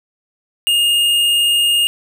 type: tone with hard clipping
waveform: sine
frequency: 2837 Hz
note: F7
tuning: 27 cents sharp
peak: -13 dBFS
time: 0.67-1.87 s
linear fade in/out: 0 ms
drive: 10 dB
effects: none